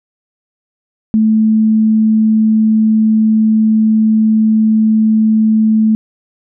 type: tone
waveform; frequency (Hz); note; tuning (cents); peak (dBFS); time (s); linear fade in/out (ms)
sine; 218.5; A3; -12; -7; 1.14-5.95; 0
effects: none